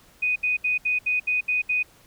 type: tone bursts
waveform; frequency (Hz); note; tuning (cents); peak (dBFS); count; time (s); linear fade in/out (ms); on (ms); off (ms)
sine; 2489; D#7; 0; -20; 8; 0.22-1.83; 10; 140; 70
effects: pink hiss -55 dBFS RMS until 2.06 s